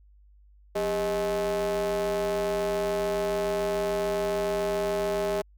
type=ring-modulated tone; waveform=square; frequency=111.5 Hz; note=A2; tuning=23 cents sharp; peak=-23 dBFS; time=0.75-5.42 s; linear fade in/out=10 ms; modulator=514 Hz; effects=added 50 Hz sine -53 dBFS peak until 5.57 s